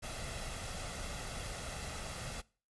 pink noise with comb filter, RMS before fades -42 dBFS, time 0.02-2.42 s, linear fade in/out 20 ms, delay 1.5 ms, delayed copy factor +0.5, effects noise-tail reverb RT60 0.4 s tail -23 dB re dry + resampled to 24000 Hz

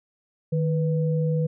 sine tone pair together, 155.56 / 493.9 Hz, D#3 / B4, 0 / 0 cents, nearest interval octave + minor sixth, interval 2000 cents, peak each -21 / -28 dBFS, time 0.52-1.47 s, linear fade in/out 10 ms, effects none

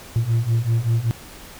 sine beating tone pair, 112.4 / 117.6 Hz, A2 / A#2, +37 / +16 cents, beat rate 5.2 Hz, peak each -19 / -17 dBFS, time 0.16-1.11 s, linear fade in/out 0 ms, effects tanh soft clip ceiling -14 dBFS + pink hiss -41 dBFS RMS until 1.59 s

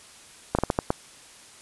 slowing click train, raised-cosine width 1 ms, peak -7 dBFS, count 6, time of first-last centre 0.55-0.904 s, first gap 37 ms, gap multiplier 1.33, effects white hiss -49 dBFS RMS until 1.61 s + resampled to 24000 Hz

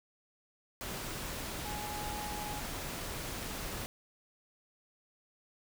sine tone in noise, 836 Hz, G#5, 11 cents sharp, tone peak -41 dBFS, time 1.65-2.6 s, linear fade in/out 0 ms, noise pink, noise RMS -40 dBFS, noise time 0.81-3.86 s, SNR -4 dB, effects none

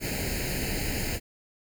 pink noise with comb filter, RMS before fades -30 dBFS, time 0-1.2 s, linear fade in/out 50 ms, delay 0.43 ms, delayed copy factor +0.85, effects none

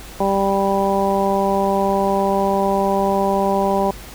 harmonic tone, 196.4 Hz, G3, 4 cents sharp, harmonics 1 / 2 / 3 / 4 / 5, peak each -22 / -21 / -21 / -21 / -23 dBFS, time 0.2-3.91 s, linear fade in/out 5 ms, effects added 50 Hz sine -39 dBFS peak until 4.14 s + pink hiss -38 dBFS RMS until 4.14 s

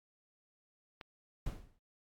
click, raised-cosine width 0.3 ms, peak -30 dBFS, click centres 1.012 s
brown noise with exponential decay, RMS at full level -35 dBFS, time 1.46-1.79 s, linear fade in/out 5 ms, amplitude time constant 70 ms
effects AAC 64 kbps

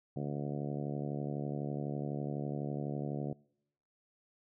harmonic tone, 72 Hz, D2, 34 cents flat, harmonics 2 / 3 / 4 / 5 / 6 / 7 / 8 / 9 / 10, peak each -37 / -41 / -43 / -45 / -47 / -48 / -49 / -50 / -51 dBFS, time 0.16-3.33 s, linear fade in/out 5 ms, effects noise-tail reverb RT60 0.8 s tail -26 dB re dry

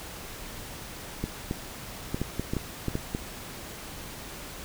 clicks, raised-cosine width 3 ms, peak -15 dBFS, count 10, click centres 1.24 / 1.511 / 2.145 / 2.216 / 2.396 / 2.535 / 2.567 / 2.883 / 2.954 / 3.149 s, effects pink hiss -41 dBFS RMS until 4.64 s

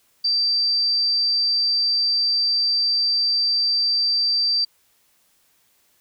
sine tone, 4677 Hz, D8, 8 cents flat, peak -17 dBFS, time 0.24-4.65 s, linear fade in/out 10 ms, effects white hiss -62 dBFS RMS until 6 s

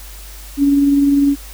sine tone with tremolo, 282 Hz, C#4, 30 cents sharp, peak -8 dBFS, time 0.57-1.36 s, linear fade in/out 50 ms, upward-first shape sine, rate 20 Hz, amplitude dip 30%, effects added 50 Hz sine -33 dBFS peak until 1.53 s + white hiss -38 dBFS RMS until 1.53 s

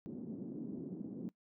white band-pass noise, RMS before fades -44 dBFS, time 0.06-1.29 s, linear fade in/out 0 ms, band 170 to 290 Hz, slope 24 dB/octave, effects noise-tail reverb RT60 0.1 s tail -21 dB re dry

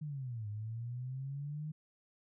sine linear two-way sweep, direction down then up, 155.56 to 102.8 to 155.56 Hz, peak -38 dBFS, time 0.01-1.72 s, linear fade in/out 10 ms, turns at 0.48 s, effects none

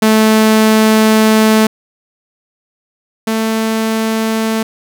sawtooth tone pair in turn, 218.3 / 221.9 Hz, A3 / A3, -13 / +15 cents, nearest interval unison, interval 28 cents, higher second, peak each -3 / -9 dBFS, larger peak first, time 0.02-1.67 / 3.27-4.63 s, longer first, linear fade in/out 5 ms, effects none

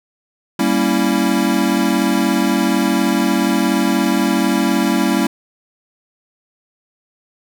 square chord, G diminished seventh, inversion none, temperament equal, 196 / 233.1 / 277.2 / 329.6 Hz, G3 / Bb3 / Db4 / Fb4, 0 / 0 / 0 / 0 cents, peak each -20 dBFS, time 0.59-5.27 s, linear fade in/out 5 ms, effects none

